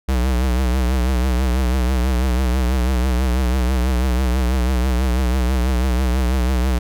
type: tone with vibrato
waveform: square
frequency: 63.1 Hz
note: B1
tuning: 38 cents sharp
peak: -16 dBFS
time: 0.08-6.79 s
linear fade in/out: 10 ms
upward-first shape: triangle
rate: 6.1 Hz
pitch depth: 110 cents each way
effects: none